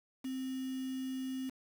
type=tone with quantisation; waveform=sine; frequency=261.6 Hz; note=C4; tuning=in tune; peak=-36 dBFS; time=0.24-1.5 s; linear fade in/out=10 ms; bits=8; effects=none